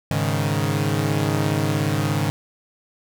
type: chord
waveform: sawtooth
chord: Ab suspended fourth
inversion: none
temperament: equal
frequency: 103.83 / 138.59 / 155.56 Hz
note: Ab2 / Db3 / Eb3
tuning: 0 / 0 / 0 cents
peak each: -20 dBFS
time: 0.11-2.3 s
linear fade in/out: 0 ms
effects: none